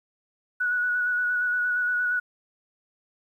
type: tone with vibrato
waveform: sine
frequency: 1469 Hz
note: F#6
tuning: 13 cents flat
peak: -22 dBFS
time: 0.6-2.2 s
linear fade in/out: 10 ms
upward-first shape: square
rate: 8.6 Hz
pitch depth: 16 cents each way
effects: 10-bit